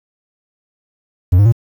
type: tone with pitch steps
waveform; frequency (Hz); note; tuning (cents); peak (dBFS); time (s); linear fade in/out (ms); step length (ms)
triangle; 89.8 / 101.97 / 115.79; F2 / G#2 / A#2; +49 / -31 / -11; -4; 1.32-1.524; 10; 68
effects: 7-bit